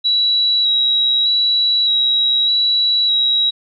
sine tone with vibrato, 3889 Hz, B7, 27 cents flat, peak -12 dBFS, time 0.04-3.51 s, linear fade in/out 20 ms, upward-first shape square, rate 0.82 Hz, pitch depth 14 cents each way, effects none

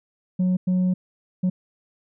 sine tone bursts at uneven times, 183.2 Hz, F#3, 17 cents flat, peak -15 dBFS, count 3, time 0.39-0.57 / 0.67-0.94 / 1.43-1.5 s, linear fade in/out 10 ms, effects tanh soft clip ceiling -17 dBFS

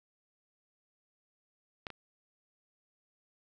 clicks, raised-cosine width 0.3 ms, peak -22 / -28 dBFS, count 2, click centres 1.868 / 1.903 s, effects none

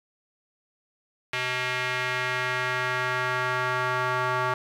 square tone with band-pass filter sweep, 126.5 Hz, B2, 42 cents sharp, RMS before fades -27 dBFS, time 1.33-4.54 s, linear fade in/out 2 ms, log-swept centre 2300 to 1200 Hz, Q 1.8, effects 9-bit

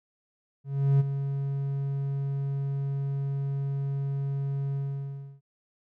triangle tone with ADSR envelope, 138.59 Hz, C#3, in tune, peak -15 dBFS, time 0.64-5.41 s, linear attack 360 ms, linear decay 23 ms, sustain -10 dB, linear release 650 ms, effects none

